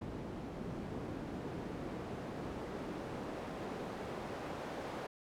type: noise with band-pass filter sweep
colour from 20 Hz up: pink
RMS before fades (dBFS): -43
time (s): 0.01-5.07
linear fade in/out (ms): 10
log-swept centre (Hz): 210 to 550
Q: 0.7
effects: none